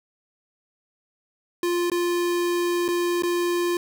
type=tone with dropouts; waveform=square; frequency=349.2 Hz; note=F4; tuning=in tune; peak=-22 dBFS; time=1.63-3.77 s; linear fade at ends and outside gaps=2 ms; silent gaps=1.9-1.917 / 2.881-2.886 / 3.223-3.234 s; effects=8-bit